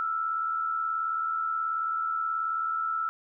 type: tone pair together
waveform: sine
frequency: 1321 / 1399.6 Hz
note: E6 / F6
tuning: +3 / +3 cents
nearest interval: minor second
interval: 100 cents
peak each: -27 / -36 dBFS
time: 0-3.09 s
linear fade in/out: 0 ms
effects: none